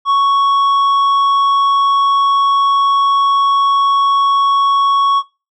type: tone with tanh clipping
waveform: sine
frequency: 1111 Hz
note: C#6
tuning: 4 cents sharp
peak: -10 dBFS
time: 0.05-5.23 s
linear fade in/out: 50 ms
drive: 6 dB
effects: noise-tail reverb RT60 0.3 s tail -23 dB re dry